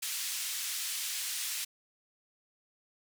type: band-pass noise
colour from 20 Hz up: white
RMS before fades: -36 dBFS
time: 0.02-1.65 s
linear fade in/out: 10 ms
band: 2200 to 11000 Hz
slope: 12 dB/octave
effects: none